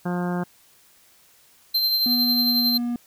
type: harmonic tone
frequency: 177.3 Hz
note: F3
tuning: 26 cents sharp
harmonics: 1 / 2 / 3 / 4 / 5 / 6 / 7 / 8 / 9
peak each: -24 / -31 / -36 / -34 / -37 / -40 / -41 / -41 / -40 dBFS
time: 0.05-0.44 s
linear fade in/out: 10 ms
type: tone with tremolo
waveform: square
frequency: 4125 Hz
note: C8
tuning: 25 cents flat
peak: -18 dBFS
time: 1.74-2.78 s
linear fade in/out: 10 ms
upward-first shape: sine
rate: 11 Hz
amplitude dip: 35%
type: tone with pitch glide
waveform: triangle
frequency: 243 to 240.1 Hz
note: B3 to B3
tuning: -28 to -49 cents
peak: -21 dBFS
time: 2.06-2.96 s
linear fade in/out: 2 ms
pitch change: -21 cents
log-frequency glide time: 2.19-2.67 s
effects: white hiss -56 dBFS RMS until 3.06 s